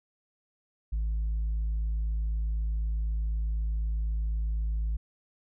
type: tone with tanh clipping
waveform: sine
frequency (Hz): 54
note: A1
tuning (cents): -32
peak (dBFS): -27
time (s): 0.92-4.97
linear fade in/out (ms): 10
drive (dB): 1
effects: none